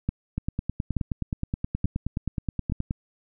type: two click trains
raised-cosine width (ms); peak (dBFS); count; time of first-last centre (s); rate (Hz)
5; -14 / -12; 25 / 4; 0.38-2.909 / 0.09-2.722; 9.49 / 1.14
effects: none